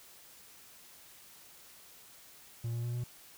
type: tone with pitch steps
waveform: triangle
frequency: 116.54 / 118.24 / 119.95 / 121.7 Hz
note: A#2 / A#2 / A#2 / B2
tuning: 0 / +25 / +50 / -25 cents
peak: -31 dBFS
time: 2.64-3.04 s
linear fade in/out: 5 ms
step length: 100 ms
effects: white hiss -56 dBFS RMS until 3.37 s